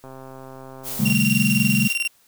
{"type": "click train", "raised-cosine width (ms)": 1, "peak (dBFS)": -26, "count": 144, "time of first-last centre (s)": [0.04, 1.123], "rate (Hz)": 132}
{"type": "noise", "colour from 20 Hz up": "blue", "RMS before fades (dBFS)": -30, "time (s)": [0.83, 1.96], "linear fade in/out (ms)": 50}
{"type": "chord", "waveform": "sine", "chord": "A half-diminished seventh", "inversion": "first", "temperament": "equal with one note detuned", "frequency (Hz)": [130.81, 151.92, 196, 220], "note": ["C3", "Eb3", "G3", "A3"], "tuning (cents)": [0, -41, 0, 0], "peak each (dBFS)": [-24, -26, -21, -21], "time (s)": [0.99, 1.88], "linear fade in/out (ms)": 10}
{"type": "tone with tremolo", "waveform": "40% pulse", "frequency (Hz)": 2759, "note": "F7", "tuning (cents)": -22, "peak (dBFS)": -18, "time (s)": [1.05, 2.08], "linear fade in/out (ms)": 10, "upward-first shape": "square", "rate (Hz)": 20, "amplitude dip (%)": 70}
{"effects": ["white hiss -58 dBFS RMS until 2.27 s"]}